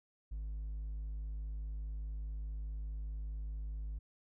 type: tone with hard clipping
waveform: sine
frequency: 52.4 Hz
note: G#1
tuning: 16 cents sharp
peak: -39 dBFS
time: 0.31-3.99 s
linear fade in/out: 10 ms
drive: 2 dB
effects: none